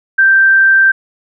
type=tone; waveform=sine; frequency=1568 Hz; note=G6; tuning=in tune; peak=-5 dBFS; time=0.18-0.92 s; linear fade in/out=10 ms; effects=none